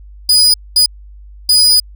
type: tone bursts at uneven times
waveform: 35% pulse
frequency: 4948 Hz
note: D#8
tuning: 10 cents flat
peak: -5 dBFS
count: 3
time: 0.29-0.54 / 0.76-0.86 / 1.49-1.8 s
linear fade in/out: 5 ms
effects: added 50 Hz sine -33 dBFS peak until 1.95 s